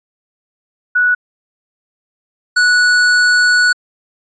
sine / square tone pair in turn, 1472 / 1472 Hz, F#6 / F#6, -9 / -9 cents, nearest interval unison, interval 0 cents, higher neither, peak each -9 dBFS, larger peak neither, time 0.95-1.15 / 2.56-3.73 s, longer second, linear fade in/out 10 ms, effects resampled to 16000 Hz

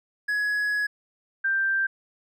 triangle / sine tone pair in turn, 1679 / 1574.8 Hz, G#6 / G6, +18 / +8 cents, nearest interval minor second, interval 110 cents, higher first, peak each -21 dBFS, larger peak neither, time 0.28-0.87 / 1.44-1.87 s, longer first, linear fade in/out 10 ms, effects none

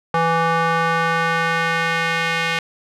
square tone with band-pass filter sweep, 165.7 Hz, E3, 9 cents sharp, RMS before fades -19 dBFS, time 0.14-2.59 s, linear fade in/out 2 ms, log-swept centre 1000 to 2300 Hz, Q 1.6, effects none

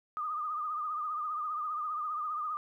sine tone with vibrato, 1224 Hz, D#6, 29 cents flat, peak -32 dBFS, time 0.17-2.57 s, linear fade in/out 0 ms, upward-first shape triangle, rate 15 Hz, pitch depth 75 cents each way, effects 12-bit

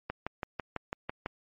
click train, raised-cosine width 0.5 ms, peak -18 dBFS, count 8, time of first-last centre 0.1-1.261 s, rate 6.03 Hz, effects MP3 32 kbps

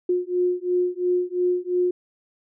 sine beating tone pair, 357.5 / 360.4 Hz, F4 / F#4, +41 / -45 cents, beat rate 2.9 Hz, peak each -23 / -23 dBFS, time 0.09-1.91 s, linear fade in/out 5 ms, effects none

